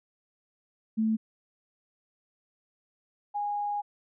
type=tone pair in turn; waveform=sine; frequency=220.3 / 823.1 Hz; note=A3 / G#5; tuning=+2 / -16 cents; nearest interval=octave + major seventh; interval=2282 cents; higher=second; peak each=-23 / -28 dBFS; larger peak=first; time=0.97-1.17 / 3.34-3.82 s; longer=second; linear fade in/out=20 ms; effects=none